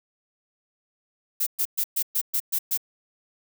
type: noise bursts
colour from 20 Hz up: violet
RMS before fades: -24 dBFS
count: 8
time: 1.4-2.776 s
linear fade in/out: 10 ms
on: 67 ms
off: 120 ms
effects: none